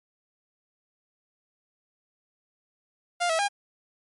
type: tone with pitch steps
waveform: sawtooth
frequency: 701 / 649 / 809 Hz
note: F5 / E5 / G#5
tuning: +6 / -27 / -46 cents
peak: -19 dBFS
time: 3.2-3.485 s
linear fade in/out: 20 ms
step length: 95 ms
effects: MP3 48 kbps